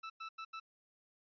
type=tone bursts at uneven times; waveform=sawtooth; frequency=1318 Hz; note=E6; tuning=1 cent flat; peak=-39 dBFS; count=4; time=0.03-0.1 / 0.2-0.29 / 0.38-0.45 / 0.53-0.6 s; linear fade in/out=10 ms; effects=resampled to 11025 Hz